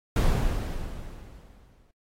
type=noise with exponential decay; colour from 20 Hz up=brown; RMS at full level=-19 dBFS; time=0.16-1.91 s; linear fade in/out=2 ms; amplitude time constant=380 ms; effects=AAC 48 kbps